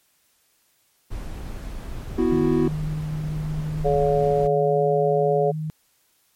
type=noise; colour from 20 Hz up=brown; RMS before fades=-32 dBFS; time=1.1-4.48 s; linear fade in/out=20 ms
type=chord; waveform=triangle; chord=B suspended fourth; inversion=none; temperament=equal; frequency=246.9 / 329.6 / 370 Hz; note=B3 / E4 / F#4; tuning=0 / 0 / 0 cents; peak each=-20 dBFS; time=2.18-2.68 s; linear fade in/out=5 ms
type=tone with pitch glide; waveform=sine; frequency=153.4 to 155.54 Hz; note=D#3 to D#3; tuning=-24 to 0 cents; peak=-25 dBFS; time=2.32-5.7 s; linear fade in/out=0 ms; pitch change=+24 cents; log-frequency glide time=4.38-5.02 s
type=harmonic tone; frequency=142 Hz; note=C#3; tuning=42 cents sharp; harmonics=3 / 4 / 5; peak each=-20 / -22 / -24 dBFS; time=3.84-5.52 s; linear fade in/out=20 ms
effects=white hiss -64 dBFS RMS until 6.35 s + MP3 64 kbps